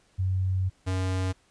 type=tone pair in turn; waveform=sine / square; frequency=93.7 / 93.34 Hz; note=F#2 / F#2; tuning=+22 / +16 cents; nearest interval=unison; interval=6 cents; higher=first; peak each=-23 / -26 dBFS; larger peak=first; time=0.18-0.7 / 0.86-1.33 s; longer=first; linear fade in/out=20 ms; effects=pink hiss -64 dBFS RMS until 1.5 s + resampled to 22050 Hz

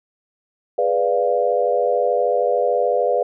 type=chord; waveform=sine; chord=G# diminished seventh; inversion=none; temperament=equal; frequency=415.3 / 493.9 / 587.3 / 698.5 Hz; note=G#4 / B4 / D5 / F5; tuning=0 / 0 / 0 / 0 cents; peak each=-24 / -19 / -21 / -22 dBFS; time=0.78-3.23 s; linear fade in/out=5 ms; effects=none

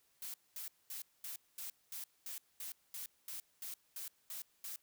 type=noise bursts; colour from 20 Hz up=blue; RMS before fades=-45 dBFS; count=14; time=0.22-4.76 s; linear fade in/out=2 ms; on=120 ms; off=220 ms; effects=white hiss -74 dBFS RMS until 4.82 s

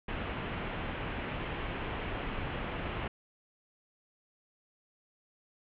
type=low-pass noise; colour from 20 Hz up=pink; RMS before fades=-37 dBFS; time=0.08-3.08 s; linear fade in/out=5 ms; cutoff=3100 Hz; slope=48 dB/octave; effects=none

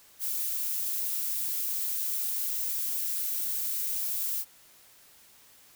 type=noise; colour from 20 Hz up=violet; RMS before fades=-31 dBFS; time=0.19-4.45 s; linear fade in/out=50 ms; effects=white hiss -57 dBFS RMS until 5.75 s

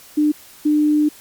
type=tone pair in turn; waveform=sine; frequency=300 / 300 Hz; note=D4 / D4; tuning=+37 / +37 cents; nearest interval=unison; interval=0 cents; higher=neither; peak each=-12 dBFS; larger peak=neither; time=0.17-0.32 / 0.65-1.09 s; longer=second; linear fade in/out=10 ms; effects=white hiss -44 dBFS RMS until 1.2 s + MP3 96 kbps

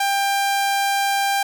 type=tone; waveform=sawtooth; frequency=794 Hz; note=G5; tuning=22 cents sharp; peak=-14 dBFS; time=0-1.43 s; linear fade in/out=5 ms; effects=none

